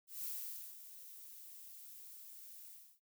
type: noise with ADSR envelope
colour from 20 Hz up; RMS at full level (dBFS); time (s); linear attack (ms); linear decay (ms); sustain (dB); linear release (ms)
violet; -42; 0.07-3; 170; 500; -12; 320
effects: noise-tail reverb RT60 0.2 s tail -26 dB re dry